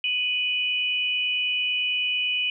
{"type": "tone pair together", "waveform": "sine", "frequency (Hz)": [2489, 2960], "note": ["D#7", "F#7"], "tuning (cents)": [0, 0], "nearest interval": "minor third", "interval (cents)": 300, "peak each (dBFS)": -25, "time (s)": [0.04, 2.5], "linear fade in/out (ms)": 2, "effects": []}